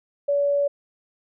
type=tone; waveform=sine; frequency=570 Hz; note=C#5; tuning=48 cents sharp; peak=-18 dBFS; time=0.28-0.68 s; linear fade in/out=10 ms; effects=none